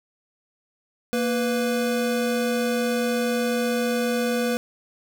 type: tone pair together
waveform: square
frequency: 233.1 / 493.9 Hz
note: A#3 / B4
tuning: 0 / 0 cents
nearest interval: octave + minor second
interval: 1300 cents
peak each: -25 dBFS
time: 1.13-4.57 s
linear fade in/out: 0 ms
effects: none